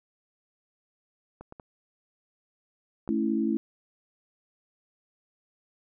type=clicks; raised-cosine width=1 ms; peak=-29 dBFS; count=4; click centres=1.41 / 1.524 / 1.598 / 3.077 s
type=chord; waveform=sine; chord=A major; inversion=none; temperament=equal; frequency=220 / 277.2 / 329.6 Hz; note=A3 / C#4 / E4; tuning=0 / 0 / 0 cents; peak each=-27 / -30 / -28 dBFS; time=3.09-3.57 s; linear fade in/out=0 ms
effects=none